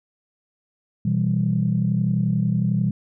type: chord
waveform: sine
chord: E minor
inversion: second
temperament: equal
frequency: 123.47 / 164.81 / 196 Hz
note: B2 / E3 / G3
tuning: 0 / 0 / 0 cents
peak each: -22 dBFS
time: 1.05-2.91 s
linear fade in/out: 5 ms
effects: tanh soft clip ceiling -9 dBFS